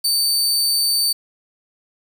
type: tone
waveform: sawtooth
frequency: 4571 Hz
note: D8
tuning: 48 cents flat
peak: -13 dBFS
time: 0.04-1.13 s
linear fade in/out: 10 ms
effects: 7-bit